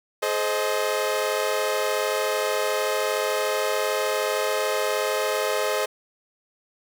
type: chord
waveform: sawtooth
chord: Ab major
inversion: none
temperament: equal with one note detuned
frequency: 426 / 523.3 / 622.3 Hz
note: Ab4 / C5 / Eb5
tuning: +44 / 0 / 0 cents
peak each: -23 dBFS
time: 0.22-5.86 s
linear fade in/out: 10 ms
effects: none